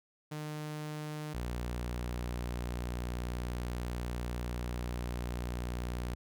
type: tone pair in turn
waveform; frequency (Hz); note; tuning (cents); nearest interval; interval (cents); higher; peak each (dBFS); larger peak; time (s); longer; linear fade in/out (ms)
sawtooth; 151.8 / 60.38; D#3 / B1; -42 / -38; octave + major third; 1596; first; -34 / -31; second; 0.31-1.34 / 1.34-6.15; second; 10
effects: none